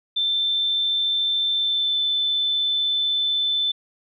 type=tone with pitch glide; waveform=sine; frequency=3553 to 3524 Hz; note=A7 to A7; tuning=+16 to +2 cents; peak=-19 dBFS; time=0.16-3.72 s; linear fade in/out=10 ms; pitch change=-14 cents; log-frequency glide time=1.55-2 s; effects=none